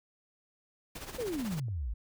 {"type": "noise with tremolo", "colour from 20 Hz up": "pink", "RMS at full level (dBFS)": -41, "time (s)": [0.95, 1.6], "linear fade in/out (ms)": 5, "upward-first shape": "sine", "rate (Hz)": 16, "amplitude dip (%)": 65}
{"type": "exponential sweep", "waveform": "sine", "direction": "down", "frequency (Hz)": [527, 49.16], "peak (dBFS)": -32, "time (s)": [1.18, 1.94], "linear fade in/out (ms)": 10}
{"type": "clicks", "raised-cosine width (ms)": 2, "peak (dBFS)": [-33, -38], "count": 2, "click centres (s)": [1.448, 1.684]}
{"effects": []}